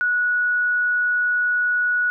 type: tone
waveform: sine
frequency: 1465 Hz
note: F#6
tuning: 18 cents flat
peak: -17 dBFS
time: 0.01-2.1 s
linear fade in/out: 0 ms
effects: none